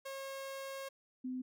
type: tone pair in turn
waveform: sawtooth / sine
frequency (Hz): 542 / 255.1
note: C#5 / C4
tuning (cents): -39 / -44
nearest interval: octave + minor second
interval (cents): 1305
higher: first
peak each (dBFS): -38 / -37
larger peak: second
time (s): 0.05-0.89 / 1.24-1.42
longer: first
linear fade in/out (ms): 10
effects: none